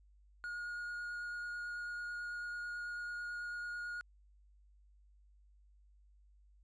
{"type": "tone with vibrato", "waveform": "triangle", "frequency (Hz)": 1437, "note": "F6", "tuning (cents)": 49, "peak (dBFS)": -38, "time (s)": [0.44, 4.01], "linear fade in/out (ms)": 0, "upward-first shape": "triangle", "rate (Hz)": 9.1, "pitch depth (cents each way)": 9, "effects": ["added 50 Hz sine -62 dBFS peak until 6.63 s", "resampled to 22050 Hz"]}